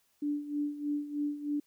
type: tone with tremolo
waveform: sine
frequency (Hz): 292.4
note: D4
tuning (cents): -7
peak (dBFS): -28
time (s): 0.22-1.6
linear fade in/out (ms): 5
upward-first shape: sine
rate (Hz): 3.2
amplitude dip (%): 75
effects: white hiss -72 dBFS RMS until 1.66 s